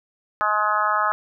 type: harmonic tone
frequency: 211.1 Hz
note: G#3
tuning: 29 cents sharp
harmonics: 3 / 4 / 5 / 6 / 7 / 8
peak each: -29 / -26 / -25 / -21 / -28 / -30 dBFS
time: 0.41-1.12 s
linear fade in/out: 0 ms
effects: none